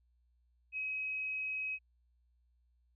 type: tone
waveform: sine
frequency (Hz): 2543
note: D#7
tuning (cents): +37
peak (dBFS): -35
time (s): 0.72-1.79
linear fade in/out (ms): 50
effects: added 60 Hz sine -69 dBFS peak until 2.95 s